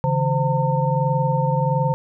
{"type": "tone cluster", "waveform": "sine", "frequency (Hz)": [140.1, 161.5, 519, 908], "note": ["C#3", "E3", "C5", "A#5"], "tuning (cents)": [19, -35, -14, -46], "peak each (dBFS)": [-20, -24, -24, -23], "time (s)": [0.04, 1.94], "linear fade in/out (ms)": 0, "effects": []}